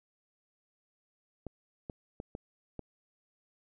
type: clicks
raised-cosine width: 2 ms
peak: -26 dBFS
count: 5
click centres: 1.467 / 1.898 / 2.201 / 2.351 / 2.793 s
effects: none